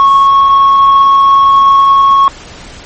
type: tone with tanh clipping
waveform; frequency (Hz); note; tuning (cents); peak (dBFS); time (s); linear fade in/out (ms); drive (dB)
triangle; 1100; C#6; -14; -3; 0-2.28; 0; 6
effects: pink hiss -31 dBFS RMS until 2.85 s + MP3 32 kbps